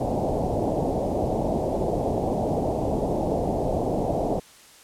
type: low-pass noise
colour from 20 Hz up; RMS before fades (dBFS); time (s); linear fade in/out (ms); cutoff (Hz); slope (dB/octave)
white; -25; 0-4.4; 10; 770; 48
effects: white hiss -50 dBFS RMS until 4.83 s + low-pass 10000 Hz 12 dB/octave